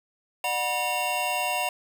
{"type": "tone cluster", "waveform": "square", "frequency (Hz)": [600, 730, 971, 2761], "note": ["D5", "F#5", "B5", "F7"], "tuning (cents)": [37, -24, -30, -20], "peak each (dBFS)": [-35, -30, -32, -30], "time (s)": [0.44, 1.69], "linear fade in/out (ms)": 2, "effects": []}